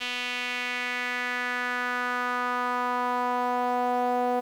sawtooth tone with band-pass filter sweep, 246.9 Hz, B3, in tune, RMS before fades -28 dBFS, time 0-4.41 s, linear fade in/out 20 ms, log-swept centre 2900 to 650 Hz, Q 2.6, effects 9-bit

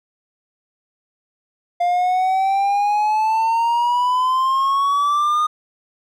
triangle exponential sweep, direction up, 698.5 to 1230 Hz, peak -13 dBFS, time 1.8-5.47 s, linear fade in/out 10 ms, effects none

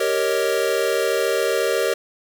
square chord, Eb dominant seventh, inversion first, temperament equal, 392 / 466.2 / 554.4 / 622.3 Hz, G4 / Bb4 / Db5 / Eb5, 0 / 0 / 0 / 0 cents, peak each -25 / -23 / -25 / -27 dBFS, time 0-1.94 s, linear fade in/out 5 ms, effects 8-bit

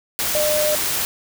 sine tone in noise, 604 Hz, D5, 48 cents sharp, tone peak -18 dBFS, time 0.35-0.75 s, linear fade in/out 0 ms, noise white, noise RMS -22 dBFS, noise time 0.19-1.05 s, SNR +1 dB, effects none

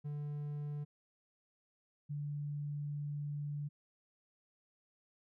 triangle / sine tone pair in turn, 146.83 / 145.9 Hz, D3 / D3, 0 / -11 cents, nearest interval unison, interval 11 cents, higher first, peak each -36 / -37 dBFS, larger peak first, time 0.04-0.85 / 2.09-3.69 s, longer second, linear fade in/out 20 ms, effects none

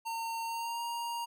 square tone with pitch glide, 913 to 938.7 Hz, A#5 to A#5, -36 to +12 cents, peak -35 dBFS, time 0.05-1.26 s, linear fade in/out 20 ms, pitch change +48 cents, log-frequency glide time 0.44-0.83 s, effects none

